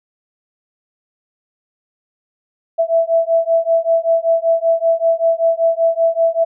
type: beating tone pair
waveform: sine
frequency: 659.3 / 664.5 Hz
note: E5 / E5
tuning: 0 / +14 cents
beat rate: 5.2 Hz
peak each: -15 dBFS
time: 2.78-6.45 s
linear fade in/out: 20 ms
effects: none